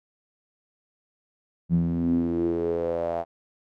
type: tone with band-pass filter sweep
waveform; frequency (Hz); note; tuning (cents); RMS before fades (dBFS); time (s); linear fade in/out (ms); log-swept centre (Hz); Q
sawtooth; 84.4; E2; +41; -25; 1.69-3.25; 50; 170 to 710; 7.1
effects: none